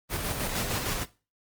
pink noise with tremolo, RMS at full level -29 dBFS, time 0.09-1.06 s, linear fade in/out 50 ms, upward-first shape square, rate 6.5 Hz, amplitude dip 35%, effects noise-tail reverb RT60 0.3 s tail -17 dB re dry + Opus 24 kbps

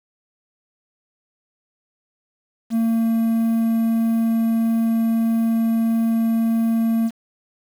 triangle tone with quantisation, 227.2 Hz, A#3, 44 cents flat, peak -14 dBFS, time 2.7-7.11 s, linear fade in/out 50 ms, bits 7, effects none

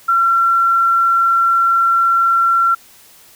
sine tone, 1361 Hz, F6, 45 cents flat, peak -10 dBFS, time 0.08-2.75 s, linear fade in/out 10 ms, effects white hiss -45 dBFS RMS until 3.35 s

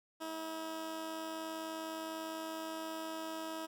15% pulse tone with amplitude modulation, 321.4 Hz, E4, 44 cents flat, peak -32 dBFS, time 0.2-3.67 s, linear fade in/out 20 ms, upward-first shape sine, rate 99.6 Hz, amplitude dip 35%, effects none

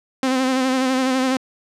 sawtooth tone with vibrato, 260 Hz, C4, 11 cents flat, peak -13 dBFS, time 0.23-1.37 s, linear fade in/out 2 ms, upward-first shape sine, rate 12 Hz, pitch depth 38 cents each way, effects low-pass 8000 Hz 12 dB/octave

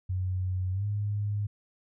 sine tone with pitch glide, 92.5 to 103.23 Hz, F#2 to G#2, 0 to -10 cents, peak -27 dBFS, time 0.09-1.47 s, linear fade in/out 10 ms, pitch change +190 cents, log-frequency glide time 0.72-0.85 s, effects none

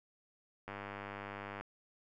click train, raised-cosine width 0.5 ms, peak -28 dBFS, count 94, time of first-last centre 0.68-1.61 s, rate 100 Hz, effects none

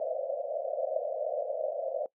white band-pass noise, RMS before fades -33 dBFS, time 0-2.06 s, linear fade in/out 2 ms, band 510 to 670 Hz, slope 96 dB/octave, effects noise-tail reverb RT60 0.1 s tail -21 dB re dry

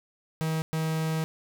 45% pulse tone bursts at uneven times, 159.3 Hz, D#3, 41 cents sharp, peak -26 dBFS, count 2, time 0.41-0.62 / 0.73-1.24 s, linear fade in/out 0 ms, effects none

